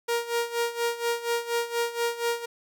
sawtooth tone with tremolo, 470 Hz, A#4, 14 cents sharp, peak -19 dBFS, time 0.08-2.46 s, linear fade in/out 10 ms, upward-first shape sine, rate 4.2 Hz, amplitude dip 80%, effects none

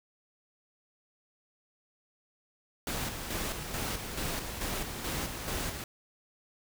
pink noise with tremolo, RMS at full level -34 dBFS, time 2.87-5.84 s, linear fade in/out 2 ms, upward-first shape square, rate 2.3 Hz, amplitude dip 45%, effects none

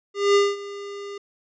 square tone with ADSR envelope, 403.2 Hz, G4, 49 cents sharp, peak -14 dBFS, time 0.14-1.18 s, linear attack 210 ms, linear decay 210 ms, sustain -19 dB, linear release 5 ms, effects resampled to 16000 Hz

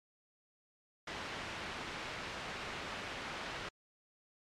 white low-pass noise, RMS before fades -43 dBFS, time 1.07-3.69 s, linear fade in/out 5 ms, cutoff 2500 Hz, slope 12 dB/octave, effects low-pass 8000 Hz 12 dB/octave + MP3 96 kbps

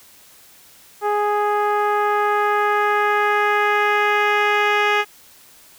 10% pulse tone with low-pass filter sweep, 415.3 Hz, G#4, in tune, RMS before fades -18 dBFS, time 1.01-5.05 s, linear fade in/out 50 ms, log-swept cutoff 900 to 2900 Hz, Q 1.2, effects white hiss -48 dBFS RMS until 5.78 s

